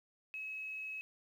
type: tone with quantisation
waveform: sine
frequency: 2569 Hz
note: E7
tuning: 45 cents flat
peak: -40 dBFS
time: 0.34-1.01 s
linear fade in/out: 0 ms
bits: 11
effects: none